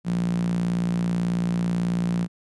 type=tone with high-pass filter; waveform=sawtooth; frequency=58.27 Hz; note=A#1; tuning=in tune; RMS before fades=-24 dBFS; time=0.04-2.28 s; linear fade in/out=50 ms; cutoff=170 Hz; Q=7.4; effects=resampled to 24000 Hz